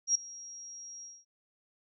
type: tone with ADSR envelope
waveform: sine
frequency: 5640 Hz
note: F8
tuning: 16 cents sharp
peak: -21 dBFS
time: 0.07-1.25 s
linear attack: 82 ms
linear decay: 4 ms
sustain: -22 dB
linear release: 220 ms
effects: none